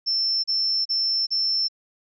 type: tone bursts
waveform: sine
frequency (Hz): 5350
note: E8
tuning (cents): +25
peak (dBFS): -20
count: 4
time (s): 0.06-1.685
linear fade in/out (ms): 20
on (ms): 380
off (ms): 35
effects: none